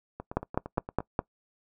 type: two click trains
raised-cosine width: 1 ms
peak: -11 / -23 dBFS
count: 5 / 8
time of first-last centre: 0.37-1.191 / 0.2-1.005 s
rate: 4.87 / 8.7 Hz
effects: noise-tail reverb RT60 0.1 s tail -22 dB re dry